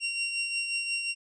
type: tone with tremolo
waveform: sawtooth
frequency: 2755 Hz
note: F7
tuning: 24 cents flat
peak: -23 dBFS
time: 0-1.15 s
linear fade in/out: 50 ms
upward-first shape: triangle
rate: 5.6 Hz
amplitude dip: 50%
effects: resampled to 22050 Hz